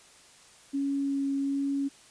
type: tone with vibrato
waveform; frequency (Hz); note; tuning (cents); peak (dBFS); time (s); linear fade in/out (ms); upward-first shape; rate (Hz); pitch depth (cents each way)
sine; 277.2; C#4; 0; -26; 0.73-1.89; 20; sine; 1.3; 8
effects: white hiss -55 dBFS RMS until 2.1 s + resampled to 22050 Hz